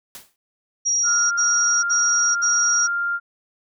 white noise with exponential decay, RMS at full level -35 dBFS, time 0.15-0.36 s, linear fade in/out 1 ms, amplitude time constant 45 ms
sine tone bursts, 5690 Hz, F8, 31 cents sharp, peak -17 dBFS, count 4, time 0.85-2.876 s, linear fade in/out 20 ms, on 460 ms, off 62 ms
sine tone, 1396.9 Hz, F6, in tune, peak -20 dBFS, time 1.03-3.2 s, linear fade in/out 50 ms
effects none

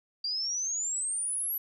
sine exponential sweep, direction up, 4699 to 11950 Hz, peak -29 dBFS, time 0.24-1.58 s, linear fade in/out 5 ms, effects none

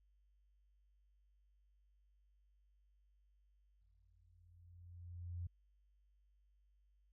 sine tone with exponential growth, 87.31 Hz, F2, in tune, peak -40 dBFS, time 3.81-5.47 s, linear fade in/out 5 ms, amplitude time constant 360 ms, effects added 50 Hz sine -70 dBFS peak until 7.12 s

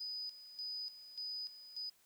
sine tone with tremolo, 4978 Hz, D#8, in tune, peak -40 dBFS, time 0-1.9 s, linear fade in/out 10 ms, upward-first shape square, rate 1.7 Hz, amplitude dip 75%, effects white hiss -70 dBFS RMS until 2.05 s

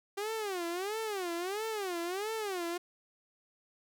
sawtooth tone with vibrato, 388.6 Hz, G4, 15 cents flat, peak -30 dBFS, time 0.17-2.78 s, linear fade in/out 10 ms, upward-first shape sine, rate 1.5 Hz, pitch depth 240 cents each way, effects none

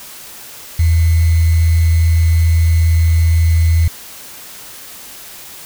sine tone with sample-and-hold, 82.41 Hz, E2, in tune, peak -8 dBFS, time 0.79-3.88 s, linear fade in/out 5 ms, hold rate 2100 Hz, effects white hiss -34 dBFS RMS until 5.65 s

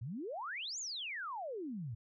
sine exponential two-way sweep, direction up then down, 103.83 to 7290 to 103.83 Hz, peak -39 dBFS, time 0.01-1.95 s, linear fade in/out 10 ms, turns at 0.79 s, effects none

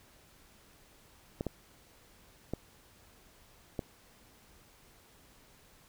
clicks, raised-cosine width 2 ms, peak -20 dBFS, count 4, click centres 1.409 / 1.467 / 2.536 / 3.792 s, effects pink hiss -61 dBFS RMS until 5.88 s

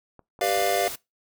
clicks, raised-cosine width 1 ms, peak -33 dBFS, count 4, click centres 0.193 / 0.391 / 0.586 / 0.621 s
square chord, G dominant seventh, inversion none, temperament equal with one note detuned, 392 / 493.9 / 596.2 / 698.5 Hz, G4 / B4 / D5 / F5, 0 / 0 / +26 / 0 cents, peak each -30 / -30 / -29 / -25 dBFS, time 0.41-0.88 s, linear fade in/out 2 ms
white noise, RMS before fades -35 dBFS, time 0.43-0.96 s, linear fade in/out 10 ms
effects noise-tail reverb RT60 0.2 s tail -21 dB re dry

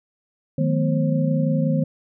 sine tone cluster, 156.4 / 182.1 / 215 / 246.4 / 533 Hz, D#3 / F#3 / A3 / B3 / C5, +9 / -27 / -40 / -4 / +32 cents, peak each -20 / -29 / -26 / -24 / -27 dBFS, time 0.58-1.84 s, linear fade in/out 5 ms, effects none

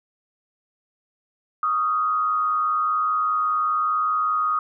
sine tone with frequency modulation, 1244.5 Hz, D#6, in tune, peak -19 dBFS, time 1.63-4.59 s, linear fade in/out 2 ms, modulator 105 Hz, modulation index 0.58, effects none

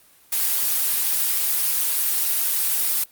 blue noise, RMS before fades -21 dBFS, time 0.32-3.04 s, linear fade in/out 5 ms, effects white hiss -54 dBFS RMS until 3.11 s + Opus 32 kbps

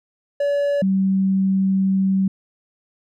triangle / sine tone pair in turn, 571 / 191.98 Hz, D5 / G3, -49 / -36 cents, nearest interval octave + perfect fifth, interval 1887 cents, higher first, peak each -15 dBFS, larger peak neither, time 0.4-0.82 / 0.82-2.28 s, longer second, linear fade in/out 5 ms, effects none

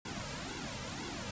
pink noise with flanger, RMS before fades -41 dBFS, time 0.05-1.31 s, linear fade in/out 5 ms, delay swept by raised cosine 1.6 to 2.8 ms, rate 2 Hz, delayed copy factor -1, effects resampled to 16000 Hz

